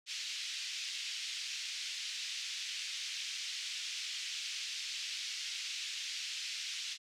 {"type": "band-pass noise", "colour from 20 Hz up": "pink", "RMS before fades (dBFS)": -41, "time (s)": [0.06, 6.98], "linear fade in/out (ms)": 50, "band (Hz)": [2500, 6200], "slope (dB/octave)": 24, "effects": []}